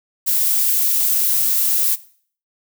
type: noise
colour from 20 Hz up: violet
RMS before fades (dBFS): -17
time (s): 0.26-1.96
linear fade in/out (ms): 20
effects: noise-tail reverb RT60 0.5 s tail -18 dB re dry